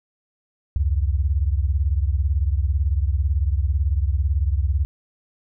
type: beating tone pair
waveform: sine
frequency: 67.1 / 85.1 Hz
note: C2 / F2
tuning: +44 / -44 cents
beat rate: 18 Hz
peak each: -19 / -22 dBFS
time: 0.76-4.85 s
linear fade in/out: 0 ms
effects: none